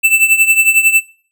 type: tone with tremolo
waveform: square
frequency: 2654 Hz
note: E7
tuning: 11 cents sharp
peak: -5 dBFS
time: 0.03-1.01 s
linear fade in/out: 20 ms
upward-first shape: triangle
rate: 11 Hz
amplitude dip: 85%
effects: noise-tail reverb RT60 0.5 s tail -22 dB re dry